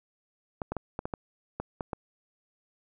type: clicks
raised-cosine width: 1 ms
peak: -18 dBFS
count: 9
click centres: 0.618 / 0.72 / 0.767 / 0.991 / 1.055 / 1.138 / 1.6 / 1.808 / 1.932 s
effects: none